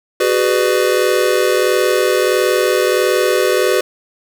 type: chord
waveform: square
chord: G# half-diminished seventh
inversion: third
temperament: just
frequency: 373.8 / 415.3 / 498.4 / 598 Hz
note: F#4 / G#4 / B4 / D5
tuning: +18 / 0 / +16 / +31 cents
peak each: -17 / -20 / -17 / -21 dBFS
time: 0.2-3.81 s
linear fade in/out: 5 ms
effects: none